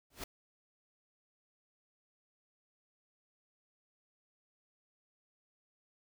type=noise with exponential growth; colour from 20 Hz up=pink; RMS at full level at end=-37 dBFS; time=0.1-0.24 s; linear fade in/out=5 ms; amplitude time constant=30 ms; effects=none